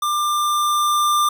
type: tone with level ramp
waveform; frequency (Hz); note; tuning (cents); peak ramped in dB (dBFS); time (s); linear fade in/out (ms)
square; 1192; D6; +25; -19 to -15; 0.02-1.29; 5
effects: none